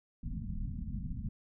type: low-pass noise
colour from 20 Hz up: pink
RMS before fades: -38 dBFS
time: 0.23-1.29 s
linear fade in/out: 5 ms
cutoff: 250 Hz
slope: 96 dB/octave
effects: none